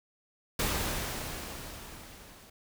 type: noise with level ramp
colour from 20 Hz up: pink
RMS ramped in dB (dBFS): -29 to -54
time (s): 0.59-2.5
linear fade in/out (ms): 5
effects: none